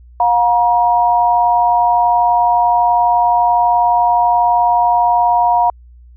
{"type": "tone pair together", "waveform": "sine", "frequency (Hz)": [713, 951.7], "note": ["F5", "A#5"], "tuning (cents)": [36, 36], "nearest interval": "perfect fourth", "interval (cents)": 500, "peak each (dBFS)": -12, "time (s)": [0.2, 5.7], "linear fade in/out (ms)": 2, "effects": ["added 60 Hz sine -38 dBFS peak until 6.16 s"]}